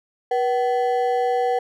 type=ring-modulated tone; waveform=triangle; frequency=622.3 Hz; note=D#5; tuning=in tune; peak=-13 dBFS; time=0.31-1.59 s; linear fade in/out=5 ms; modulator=138 Hz; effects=none